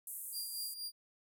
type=band-pass noise; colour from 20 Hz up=white; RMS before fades=-45 dBFS; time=0.07-0.74 s; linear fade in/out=2 ms; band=8400 to 14000 Hz; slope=48 dB/octave
type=tone with tremolo; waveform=sawtooth; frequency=4787 Hz; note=D8; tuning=32 cents sharp; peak=-36 dBFS; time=0.32-0.92 s; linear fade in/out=50 ms; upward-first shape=sine; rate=4.2 Hz; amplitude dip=65%
effects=none